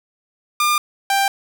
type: tone pair in turn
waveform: sawtooth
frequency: 1203 / 788.5 Hz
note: D6 / G5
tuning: +41 / +10 cents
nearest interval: perfect fifth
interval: 731 cents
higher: first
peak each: -11 dBFS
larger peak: neither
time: 0.6-0.78 / 1.1-1.28 s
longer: neither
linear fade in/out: 2 ms
effects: none